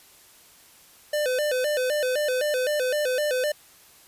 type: tone with vibrato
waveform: square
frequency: 550 Hz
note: C#5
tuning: 14 cents flat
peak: -23 dBFS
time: 1.13-3.52 s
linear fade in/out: 5 ms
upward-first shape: square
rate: 3.9 Hz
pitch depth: 140 cents each way
effects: white hiss -53 dBFS RMS until 4.07 s + resampled to 32000 Hz